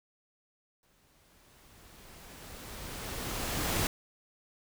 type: noise with exponential growth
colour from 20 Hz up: pink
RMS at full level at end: -29 dBFS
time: 0.83-3.87 s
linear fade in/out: 1 ms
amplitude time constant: 660 ms
effects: none